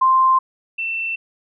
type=tone pair in turn; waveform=sine; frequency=1046.5 / 2683 Hz; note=C6 / E7; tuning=0 / +30 cents; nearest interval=octave + major third; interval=1630 cents; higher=second; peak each=-11 / -21 dBFS; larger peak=first; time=0.01-0.39 / 0.78-1.16 s; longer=neither; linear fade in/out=10 ms; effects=none